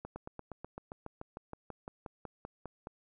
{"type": "slowing click train", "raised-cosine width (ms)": 1, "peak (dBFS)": -28, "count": 19, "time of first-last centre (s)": [0.05, 2.871], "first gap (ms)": 110, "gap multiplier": 1.04, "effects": []}